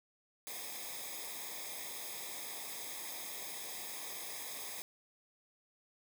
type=noise with comb filter; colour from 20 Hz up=white; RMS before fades=-44 dBFS; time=0.47-4.82 s; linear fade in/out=0 ms; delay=0.69 ms; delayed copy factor=-0.85; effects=none